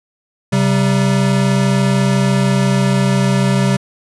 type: tone pair together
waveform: square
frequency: 133.41 / 193.6 Hz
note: C3 / G3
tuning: +34 / -21 cents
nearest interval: tritone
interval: 645 cents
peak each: -15 dBFS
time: 0.52-3.77 s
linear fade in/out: 10 ms
effects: resampled to 24000 Hz